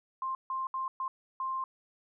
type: tone bursts at uneven times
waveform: sine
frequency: 1053 Hz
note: C6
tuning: 11 cents sharp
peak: -31 dBFS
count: 5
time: 0.22-0.35 / 0.5-0.67 / 0.74-0.88 / 1-1.08 / 1.4-1.64 s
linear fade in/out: 2 ms
effects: none